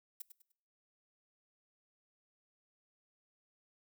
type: noise with echo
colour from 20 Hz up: violet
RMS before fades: -43 dBFS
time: 0.2-0.22 s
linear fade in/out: 5 ms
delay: 100 ms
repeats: 3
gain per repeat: -10 dB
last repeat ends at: 0.52 s
effects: noise-tail reverb RT60 0.7 s tail -23 dB re dry